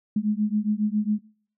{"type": "beating tone pair", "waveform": "sine", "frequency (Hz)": [207.7, 215], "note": ["G#3", "A3"], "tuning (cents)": [0, -40], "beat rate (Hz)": 7.3, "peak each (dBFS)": -24, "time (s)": [0.16, 1.19], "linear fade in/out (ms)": 5, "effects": ["noise-tail reverb RT60 0.5 s tail -21 dB re dry"]}